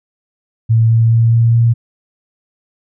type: tone with pitch steps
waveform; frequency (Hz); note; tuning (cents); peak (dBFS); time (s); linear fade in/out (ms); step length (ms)
sine; 113.3 / 114.15 / 115.01 / 115.88 / 116.75; A#2 / A#2 / A#2 / A#2 / A#2; -49 / -36 / -23 / -10 / +3; -7; 0.69-1.74; 20; 210
effects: none